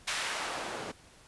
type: noise with band-pass filter sweep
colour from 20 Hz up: white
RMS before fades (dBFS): -36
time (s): 0.07-0.92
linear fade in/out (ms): 10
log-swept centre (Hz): 2200 to 350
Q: 0.74
effects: pink hiss -57 dBFS RMS until 1.27 s + resampled to 24000 Hz